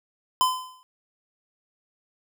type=tone with exponential decay; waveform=square; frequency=1021 Hz; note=C6; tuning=43 cents flat; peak=-16 dBFS; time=0.41-0.83 s; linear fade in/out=0 ms; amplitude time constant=90 ms; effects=none